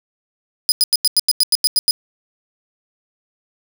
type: tone bursts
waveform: sawtooth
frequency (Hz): 4978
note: D#8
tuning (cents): 0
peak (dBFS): -8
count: 11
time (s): 0.69-1.909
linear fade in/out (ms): 0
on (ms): 29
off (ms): 90
effects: none